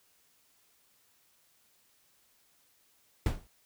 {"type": "noise with exponential decay", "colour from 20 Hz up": "brown", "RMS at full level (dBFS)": -23, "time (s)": [3.26, 3.47], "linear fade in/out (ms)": 2, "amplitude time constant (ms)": 44, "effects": ["white hiss -68 dBFS RMS until 3.65 s"]}